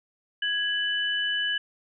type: tone pair together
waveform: sine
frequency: 1661.2 / 2986 Hz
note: G#6 / F#7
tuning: 0 / +15 cents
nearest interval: minor seventh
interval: 1015 cents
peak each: -27 dBFS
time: 0.42-1.58 s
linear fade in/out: 5 ms
effects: none